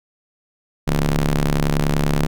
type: ring-modulated tone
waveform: sawtooth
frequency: 70.7 Hz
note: C#2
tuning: 35 cents sharp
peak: -9 dBFS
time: 0.87-2.27 s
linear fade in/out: 10 ms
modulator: 85.5 Hz
effects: none